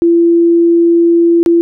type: tone with dropouts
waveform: sine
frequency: 338.9 Hz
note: E4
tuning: 48 cents sharp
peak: -5 dBFS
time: 0.02-1.61 s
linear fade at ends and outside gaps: 0 ms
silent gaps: 1.43-1.461 s
effects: none